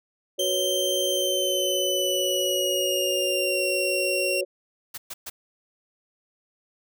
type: chord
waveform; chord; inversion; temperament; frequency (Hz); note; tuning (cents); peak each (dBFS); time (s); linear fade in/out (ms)
sine; F# suspended fourth; none; equal; 370 / 493.9 / 554.4; F#4 / B4 / C#5; 0 / 0 / 0; -29 / -33 / -27; 0.38-4.45; 20
type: tone with pitch glide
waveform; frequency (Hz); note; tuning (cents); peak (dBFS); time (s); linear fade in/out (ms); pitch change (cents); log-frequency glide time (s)
sawtooth; 3136 to 2746; G7 to F7; 0 to -30; -22; 0.39-4.41; 5; -230; 1.09-3.63
type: noise bursts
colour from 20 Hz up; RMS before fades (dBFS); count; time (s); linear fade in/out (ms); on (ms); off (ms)
white; -35; 3; 4.94-5.3; 10; 40; 120
effects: none